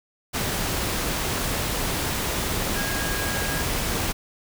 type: tone in noise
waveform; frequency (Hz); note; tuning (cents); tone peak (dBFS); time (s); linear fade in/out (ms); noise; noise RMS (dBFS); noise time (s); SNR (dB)
sine; 1637; G#6; -25; -31; 2.75-3.63; 20; pink; -26; 0.33-4.13; -8
effects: none